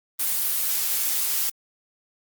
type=noise; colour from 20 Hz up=blue; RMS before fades=-24 dBFS; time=0.19-1.5 s; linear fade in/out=10 ms; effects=Opus 32 kbps